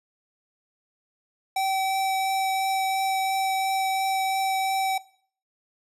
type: tone with vibrato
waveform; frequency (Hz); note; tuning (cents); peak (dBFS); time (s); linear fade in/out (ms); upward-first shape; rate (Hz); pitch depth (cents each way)
square; 769; G5; -33; -23; 1.56-4.98; 5; triangle; 2.9; 8
effects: noise-tail reverb RT60 0.5 s tail -19 dB re dry + resampled to 32000 Hz